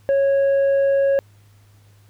triangle tone with tanh clipping, 551 Hz, C#5, 11 cents flat, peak -15 dBFS, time 0.09-1.19 s, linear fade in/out 0 ms, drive 8 dB, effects added 102 Hz sine -49 dBFS peak until 2.09 s + pink hiss -59 dBFS RMS until 2.09 s

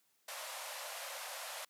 pink band-pass noise, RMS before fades -45 dBFS, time 0.28-1.65 s, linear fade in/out 5 ms, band 520 to 14000 Hz, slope 96 dB/octave, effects white hiss -75 dBFS RMS until 1.69 s + high-pass 150 Hz 12 dB/octave

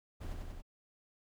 brown noise with echo, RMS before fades -41 dBFS, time 0.2-0.34 s, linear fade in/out 20 ms, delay 94 ms, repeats 3, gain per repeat -2 dB, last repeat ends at 0.622 s, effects none

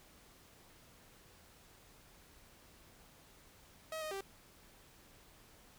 sawtooth tone with pitch steps, 636 / 621 / 391.3 Hz, D#5 / D#5 / G4, +38 / -3 / -3 cents, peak -36 dBFS, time 3.92-4.208 s, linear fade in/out 2 ms, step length 96 ms, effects pink hiss -62 dBFS RMS until 5.78 s

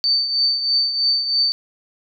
sine tone with tremolo, 4567 Hz, D8, 49 cents flat, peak -13 dBFS, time 0.04-1.52 s, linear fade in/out 0 ms, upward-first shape triangle, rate 3.1 Hz, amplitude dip 65%, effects none

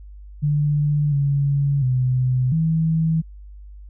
sine tone with pitch steps, 147.4 / 141 / 127.5 / 161.3 Hz, D3 / C#3 / C3 / E3, +7 / +30 / -44 / -37 cents, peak -16 dBFS, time 0.42-3.22 s, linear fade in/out 20 ms, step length 700 ms, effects added 50 Hz sine -37 dBFS peak until 3.89 s

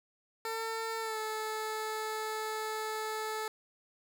15% pulse tone with pitch glide, 449.7 to 434.9 Hz, A4 to A4, +38 to -20 cents, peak -28 dBFS, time 0.45-3.48 s, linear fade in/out 2 ms, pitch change -58 cents, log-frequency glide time 1-1.18 s, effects none

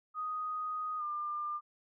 sine tone with pitch glide, 1246 to 1198 Hz, D#6 to D6, +2 to +34 cents, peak -34 dBFS, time 0.14-1.61 s, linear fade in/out 50 ms, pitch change -68 cents, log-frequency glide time 0.98-1.03 s, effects none

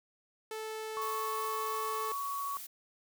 sawtooth tone, 437.6 Hz, A4, 9 cents flat, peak -34 dBFS, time 0.51-2.12 s, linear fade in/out 2 ms
sine tone with pitch glide, 1108.7 to 1121.6 Hz, C#6 to C#6, 0 to +20 cents, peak -34 dBFS, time 0.97-2.57 s, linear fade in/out 0 ms, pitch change +20 cents, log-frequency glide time 1.32-2.34 s
blue noise, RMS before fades -45 dBFS, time 1.01-2.67 s, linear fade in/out 10 ms
effects none

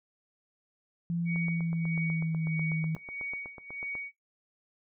sine tone with pitch glide, 170.2 to 159.72 Hz, F3 to D#3, -44 to +46 cents, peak -28 dBFS, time 1.1-2.95 s, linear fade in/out 0 ms, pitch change -110 cents, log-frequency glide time 1.24-2.56 s
sine tone with tremolo, 2245 Hz, C#7, 21 cents sharp, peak -33 dBFS, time 1.25-4.12 s, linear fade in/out 50 ms, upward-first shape sine, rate 1.6 Hz, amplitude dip 85%
click train, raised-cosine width 1 ms, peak -31 dBFS, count 22, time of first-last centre 1.36-3.953 s, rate 8.1 Hz
effects noise-tail reverb RT60 0.2 s tail -20 dB re dry

